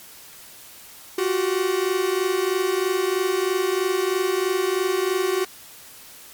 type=tone pair together; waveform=45% pulse; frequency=358.4 / 381.5 Hz; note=F4 / G4; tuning=+45 / -47 cents; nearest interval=minor second; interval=108 cents; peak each=-24 / -22 dBFS; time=1.18-5.45 s; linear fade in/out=5 ms; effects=white hiss -44 dBFS RMS until 6.33 s + MP3 96 kbps